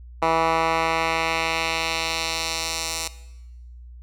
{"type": "tone with band-pass filter sweep", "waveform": "10% pulse", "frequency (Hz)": 163.3, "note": "E3", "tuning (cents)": -16, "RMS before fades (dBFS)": -24, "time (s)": [0.22, 3.08], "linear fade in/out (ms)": 5, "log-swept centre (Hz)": [1100, 6900], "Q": 1.1, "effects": ["noise-tail reverb RT60 1.0 s tail -17 dB re dry", "added 60 Hz sine -39 dBFS peak until 4.02 s"]}